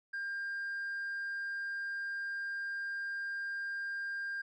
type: tone with tanh clipping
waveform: triangle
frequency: 1600 Hz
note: G6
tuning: 35 cents sharp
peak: -36 dBFS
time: 0.13-4.42 s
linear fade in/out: 10 ms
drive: 6 dB
effects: none